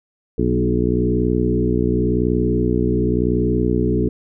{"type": "harmonic tone with a mistuned harmonic", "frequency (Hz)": 60.9, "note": "B1", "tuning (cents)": -24, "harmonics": [1, 2, 3, 4, 5, 6, 7], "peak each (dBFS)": [-23, -23, -23, -23, -23, -23, -23], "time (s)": [0.38, 4.09], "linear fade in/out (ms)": 5, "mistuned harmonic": 4, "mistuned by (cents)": -15, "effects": []}